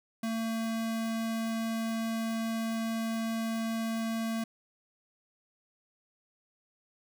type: tone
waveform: square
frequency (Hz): 225.6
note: A3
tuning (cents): +44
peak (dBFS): -31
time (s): 0.23-4.44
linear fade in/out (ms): 5
effects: none